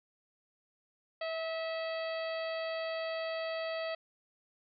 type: harmonic tone with a mistuned harmonic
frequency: 650 Hz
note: E5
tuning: 24 cents flat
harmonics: 1 / 2 / 3 / 4 / 5 / 6 / 7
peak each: -35 / -45 / -44 / -47 / -49 / -53 / -49 dBFS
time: 1.21-3.95 s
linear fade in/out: 5 ms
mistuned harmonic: 2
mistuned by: -17 cents
effects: none